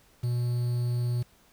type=tone with quantisation; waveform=triangle; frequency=121.4 Hz; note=B2; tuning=29 cents flat; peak=-23 dBFS; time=0.23-1.23 s; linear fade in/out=10 ms; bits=8; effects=pink hiss -61 dBFS RMS until 1.52 s